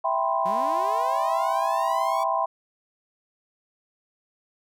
sine chord, C major seventh, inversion first, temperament equal, 659.3 / 784 / 987.8 / 1046.5 Hz, E5 / G5 / B5 / C6, 0 / 0 / 0 / 0 cents, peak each -27 dBFS, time 0.04-2.46 s, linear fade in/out 10 ms
sawtooth linear sweep, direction up, 172 to 1148 Hz, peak -31 dBFS, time 0.45-2.24 s, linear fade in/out 10 ms
effects none

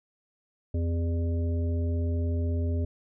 harmonic tone with a mistuned harmonic, 84.9 Hz, F2, 48 cents flat, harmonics 1 / 3 / 5 / 7, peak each -25 / -35 / -39 / -42 dBFS, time 0.74-2.85 s, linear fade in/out 5 ms, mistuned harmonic 5, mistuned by -67 cents, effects none

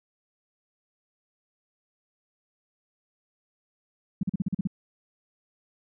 sine tone bursts, 189.3 Hz, F#3, 40 cents sharp, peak -22 dBFS, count 8, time 4.21-4.673 s, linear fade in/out 5 ms, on 22 ms, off 41 ms, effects none

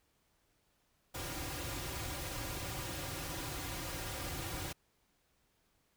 pink noise with comb filter, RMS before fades -41 dBFS, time 1.14-4.73 s, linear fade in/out 10 ms, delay 4.6 ms, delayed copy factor -0.85, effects pink hiss -75 dBFS RMS until 5.96 s

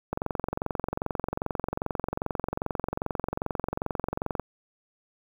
click train, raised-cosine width 1 ms, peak -14 dBFS, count 97, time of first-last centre 0.13-4.397 s, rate 22.5 Hz, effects 8-bit

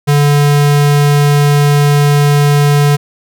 square tone, 145 Hz, D3, 22 cents flat, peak -7 dBFS, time 0.07-2.97 s, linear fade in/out 20 ms, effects none

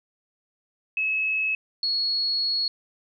sine tone pair in turn, 2581 / 4341 Hz, E7 / C#8, -37 / -37 cents, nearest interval major sixth, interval 900 cents, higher second, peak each -22 dBFS, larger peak neither, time 0.97-1.55 / 1.83-2.68 s, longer second, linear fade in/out 2 ms, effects none

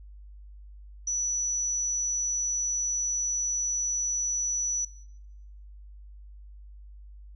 sine tone, 5920 Hz, F#8, in tune, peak -26 dBFS, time 1.07-4.85 s, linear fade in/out 5 ms, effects noise-tail reverb RT60 1.0 s tail -23 dB re dry + added 50 Hz sine -44 dBFS peak until 7.35 s

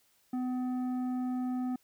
triangle tone with tanh clipping, 252.2 Hz, B3, 36 cents sharp, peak -32 dBFS, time 0.33-1.76 s, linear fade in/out 5 ms, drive 13 dB, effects white hiss -69 dBFS RMS until 1.83 s

